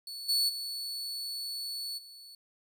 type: tone with level steps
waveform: 40% pulse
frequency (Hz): 4435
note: C#8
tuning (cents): 0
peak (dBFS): -38 / -24 / -34 / -47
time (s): 0.07-2.35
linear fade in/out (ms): 2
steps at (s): 0.28 / 0.48 / 1.97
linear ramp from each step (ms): 20
effects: none